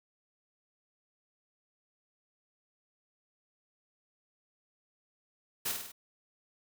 white noise with echo, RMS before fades -33 dBFS, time 5.65-5.72 s, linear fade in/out 10 ms, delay 50 ms, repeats 4, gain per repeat -4 dB, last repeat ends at 5.92 s, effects none

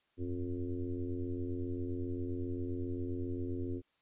sine tone with frequency modulation, 180 Hz, F#3, 47 cents flat, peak -34 dBFS, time 0.17-3.82 s, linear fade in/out 50 ms, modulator 87.5 Hz, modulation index 2.4, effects white hiss -75 dBFS RMS until 4.01 s + resampled to 8000 Hz

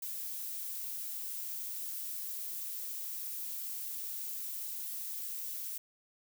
violet noise, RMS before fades -40 dBFS, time 0.02-5.78 s, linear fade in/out 5 ms, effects none

